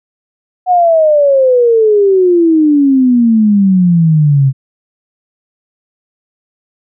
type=exponential sweep; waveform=sine; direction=down; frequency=740 to 131.6 Hz; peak=-5 dBFS; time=0.66-4.53 s; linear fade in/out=50 ms; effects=none